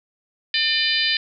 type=harmonic tone with a mistuned harmonic; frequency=600 Hz; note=D5; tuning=37 cents sharp; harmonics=3 / 4 / 5 / 6 / 7 / 8; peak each=-25 / -25 / -25 / -25 / -25 / -25 dBFS; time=0.54-1.17 s; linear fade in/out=2 ms; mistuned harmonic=7; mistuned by=-46 cents; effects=none

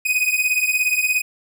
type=beating tone pair; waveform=45% pulse; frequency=2490 / 2507 Hz; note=D#7 / D#7; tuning=+1 / +12 cents; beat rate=17 Hz; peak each=-20 dBFS; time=0.05-1.22 s; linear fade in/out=10 ms; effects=none

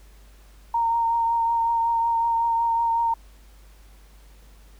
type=tone with vibrato; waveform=sine; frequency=924 Hz; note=A#5; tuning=16 cents flat; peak=-19 dBFS; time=0.74-3.14 s; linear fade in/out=5 ms; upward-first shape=triangle; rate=5.4 Hz; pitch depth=21 cents each way; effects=added 50 Hz sine -47 dBFS peak until 4.79 s + pink hiss -57 dBFS RMS until 4.79 s

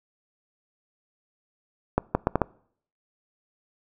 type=accelerating click train; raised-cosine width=1 ms; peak=-6 dBFS; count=5; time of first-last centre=1.98-2.417 s; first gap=170 ms; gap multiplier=0.71; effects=noise-tail reverb RT60 0.6 s tail -24 dB re dry

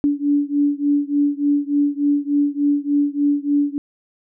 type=beating tone pair; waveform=sine; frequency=286.8 / 290.2 Hz; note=D4 / D4; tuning=-41 / -21 cents; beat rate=3.4 Hz; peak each=-18 / -19 dBFS; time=0.04-3.78 s; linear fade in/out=0 ms; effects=none

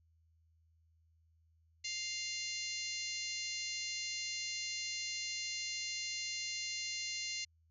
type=harmonic tone; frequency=698.5 Hz; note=F5; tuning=in tune; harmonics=3 / 4 / 5 / 6 / 7 / 8 / 9 / 10; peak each=-45 / -45 / -53 / -43 / -48 / -50 / -46 / -50 dBFS; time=1.84-7.45 s; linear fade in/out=10 ms; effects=added 81 Hz sine -68 dBFS peak until 7.7 s

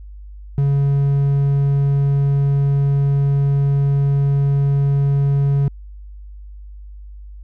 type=tone; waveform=triangle; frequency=140 Hz; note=C#3; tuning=18 cents sharp; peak=-11 dBFS; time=0.58-5.68 s; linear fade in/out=0 ms; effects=added 50 Hz sine -33 dBFS peak until 7.43 s

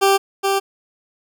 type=tone with echo; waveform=20% pulse; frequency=392 Hz; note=G4; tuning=in tune; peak=-7 dBFS; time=0.01-0.18 s; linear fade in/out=20 ms; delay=420 ms; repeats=1; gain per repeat=-4 dB; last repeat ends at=0.6 s; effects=none

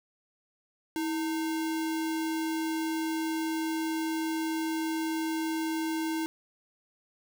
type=tone with sample-and-hold; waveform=sine; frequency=321.6 Hz; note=E4; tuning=43 cents flat; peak=-28 dBFS; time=0.96-6.26 s; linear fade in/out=0 ms; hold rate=1225 Hz; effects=none

